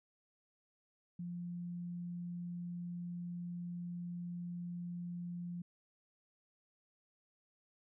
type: tone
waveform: sine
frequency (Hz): 174.61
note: F3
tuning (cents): 0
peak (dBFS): -40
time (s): 1.19-5.62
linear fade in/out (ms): 5
effects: none